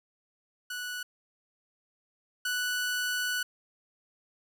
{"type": "tone pair in turn", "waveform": "sawtooth", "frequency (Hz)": [1476, 1481.6], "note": ["F#6", "F#6"], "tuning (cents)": [-5, 2], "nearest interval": "unison", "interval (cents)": 7, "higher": "second", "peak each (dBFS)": [-31, -25], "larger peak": "second", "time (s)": [[0.7, 1.03], [2.45, 3.43]], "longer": "second", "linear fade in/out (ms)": 5, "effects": []}